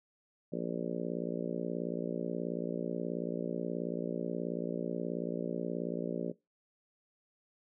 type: harmonic tone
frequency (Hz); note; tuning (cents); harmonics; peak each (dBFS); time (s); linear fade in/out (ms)
58.5; A#1; +7; 3 / 4 / 5 / 6 / 7 / 8 / 9 / 10; -39 / -40 / -41 / -42 / -42 / -43 / -44 / -44; 0.52-6.32; 10
effects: noise-tail reverb RT60 0.2 s tail -20 dB re dry